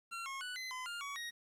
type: tone with pitch steps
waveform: 25% pulse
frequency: 1367 / 1085 / 1483 / 2039 / 1019 / 1405 / 1127 / 1880 Hz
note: F6 / C#6 / F#6 / C7 / C6 / F6 / C#6 / A#6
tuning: -37 / -37 / +4 / -45 / -46 / +10 / +28 / +14 cents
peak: -37 dBFS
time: 0.11-1.31 s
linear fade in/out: 20 ms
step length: 150 ms
effects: low-pass 10000 Hz 12 dB/octave + 11-bit